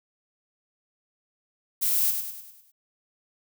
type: noise with echo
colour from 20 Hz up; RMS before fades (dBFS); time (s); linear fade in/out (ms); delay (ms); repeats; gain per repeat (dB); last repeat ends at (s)
violet; -24; 1.81-2.12; 20; 100; 6; -6; 2.72
effects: none